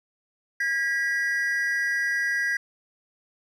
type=tone pair together; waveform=triangle; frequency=1633 / 1942 Hz; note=G#6 / B6; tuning=-30 / -30 cents; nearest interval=minor third; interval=300 cents; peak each=-24 dBFS; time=0.6-2.57 s; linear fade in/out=5 ms; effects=none